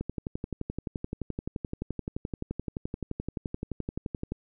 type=click train; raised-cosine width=3 ms; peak=-19 dBFS; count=51; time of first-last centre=0.01-4.32 s; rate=11.6 Hz; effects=none